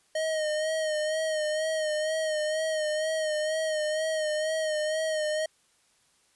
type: tone with vibrato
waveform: square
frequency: 622.3 Hz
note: D#5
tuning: in tune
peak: -27 dBFS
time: 0.15-5.46 s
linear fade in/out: 5 ms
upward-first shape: sine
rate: 2.1 Hz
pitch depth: 41 cents each way
effects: white hiss -66 dBFS RMS until 6.35 s + resampled to 24000 Hz